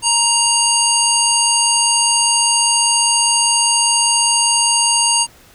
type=harmonic tone; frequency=935 Hz; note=A#5; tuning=5 cents sharp; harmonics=1 / 3 / 5 / 7 / 9 / 10; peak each=-19 / -19 / -19 / -19 / -19 / -19 dBFS; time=0.02-5.27 s; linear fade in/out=50 ms; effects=pink hiss -46 dBFS RMS until 5.54 s